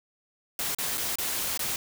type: noise with dropouts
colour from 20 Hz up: white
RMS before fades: -30 dBFS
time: 0.59-1.76 s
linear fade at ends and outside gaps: 1 ms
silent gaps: 0.748-0.785 / 0.975-0.979 / 1.156-1.185 / 1.575-1.593 s
effects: none